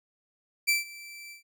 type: tone with ADSR envelope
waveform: sawtooth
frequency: 2334 Hz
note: D7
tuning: 11 cents flat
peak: -17 dBFS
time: 0.67-1.43 s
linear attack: 21 ms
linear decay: 150 ms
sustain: -22 dB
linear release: 120 ms
effects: none